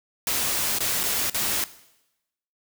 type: noise with dropouts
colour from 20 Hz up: white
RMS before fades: -25 dBFS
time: 0.27-1.64 s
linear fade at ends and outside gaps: 1 ms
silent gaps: 0.786-0.805 / 1.033-1.037 / 1.298-1.345 s
effects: noise-tail reverb RT60 0.9 s tail -17 dB re dry